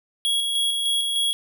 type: tone with tremolo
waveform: square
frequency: 3322 Hz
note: G#7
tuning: in tune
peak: -20 dBFS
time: 0.25-1.33 s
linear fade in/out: 0 ms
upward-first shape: square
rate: 3.3 Hz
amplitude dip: 30%
effects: none